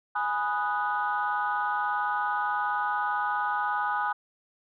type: chord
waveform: sine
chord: G# minor seventh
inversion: none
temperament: equal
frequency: 830.6 / 987.8 / 1244.5 / 1480 Hz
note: G#5 / B5 / D#6 / F#6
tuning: 0 / 0 / 0 / 0 cents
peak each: -29 / -32 / -30 / -31 dBFS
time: 0.15-4.13 s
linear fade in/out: 10 ms
effects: tanh soft clip ceiling -17 dBFS